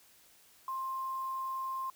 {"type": "tone with quantisation", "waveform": "sine", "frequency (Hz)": 1055, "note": "C6", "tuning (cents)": 14, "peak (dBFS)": -34, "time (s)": [0.68, 1.9], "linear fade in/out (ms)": 2, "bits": 9, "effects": ["white hiss -62 dBFS RMS until 1.95 s"]}